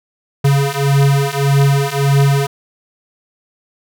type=beating tone pair; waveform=square; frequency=138.59 / 140.29 Hz; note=C#3 / C#3; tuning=0 / +21 cents; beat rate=1.7 Hz; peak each=-15 / -14 dBFS; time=0.44-2.47 s; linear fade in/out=10 ms; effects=none